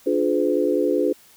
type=chord; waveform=sine; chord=D diminished seventh; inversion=none; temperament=just; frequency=293.7 / 352.4 / 422.9 / 507.5 Hz; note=D4 / F4 / Ab4 / Cb5; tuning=0 / +16 / +31 / +47 cents; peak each=-23 dBFS; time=0.06-1.13 s; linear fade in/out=10 ms; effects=white hiss -52 dBFS RMS until 1.36 s